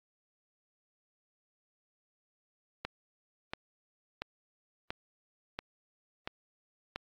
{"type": "click train", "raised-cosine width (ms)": 0.3, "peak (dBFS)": -19, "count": 7, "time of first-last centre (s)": [2.85, 6.96], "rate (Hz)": 1.46, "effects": ["AAC 64 kbps"]}